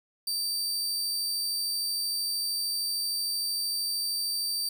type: tone with amplitude modulation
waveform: sawtooth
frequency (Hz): 4650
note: D8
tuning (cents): -18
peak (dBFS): -24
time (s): 0.27-4.69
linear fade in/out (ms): 5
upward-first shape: sine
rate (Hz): 93.1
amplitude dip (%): 25
effects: 11-bit